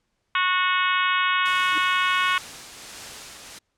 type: harmonic tone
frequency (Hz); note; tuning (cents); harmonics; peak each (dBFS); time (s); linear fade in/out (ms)
366.8; F#4; -15; 3 / 4 / 5 / 6 / 7 / 8 / 9 / 10; -23 / -25 / -30 / -28 / -29 / -30 / -33 / -36; 0.35-2.38; 2
type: noise with tremolo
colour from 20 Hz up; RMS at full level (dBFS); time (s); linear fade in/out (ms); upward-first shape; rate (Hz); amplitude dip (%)
white; -36; 1.45-3.59; 10; triangle; 1.4; 35
type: tone with exponential growth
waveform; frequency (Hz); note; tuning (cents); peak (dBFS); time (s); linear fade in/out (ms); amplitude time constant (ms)
sine; 310; D#4; -6; -29; 1.69-1.78; 2; 19
effects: pink hiss -74 dBFS RMS until 3.77 s + low-pass 8000 Hz 12 dB/octave